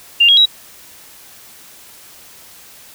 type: tone with pitch steps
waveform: sine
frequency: 2794 / 3284 / 3861 Hz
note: F7 / G#7 / B7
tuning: 0 / -20 / -40 cents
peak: -6 dBFS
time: 0.2-0.458 s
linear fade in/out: 10 ms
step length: 86 ms
effects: white hiss -41 dBFS RMS until 2.94 s